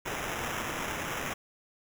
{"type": "noise with sample-and-hold", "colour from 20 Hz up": "white", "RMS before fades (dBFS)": -35, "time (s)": [0.05, 1.34], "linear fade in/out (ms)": 10, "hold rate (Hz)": 4410, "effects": []}